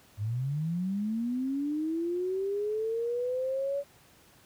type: linear sweep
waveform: sine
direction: up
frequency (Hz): 98 to 571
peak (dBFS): -28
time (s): 0.17-3.84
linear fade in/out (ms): 50
effects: pink hiss -59 dBFS RMS until 4.45 s + high-pass 60 Hz 12 dB/octave